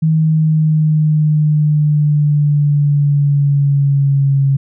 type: exponential sweep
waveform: sine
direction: down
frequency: 159 to 137.1 Hz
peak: -9 dBFS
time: 0.02-4.57 s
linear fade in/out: 10 ms
effects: none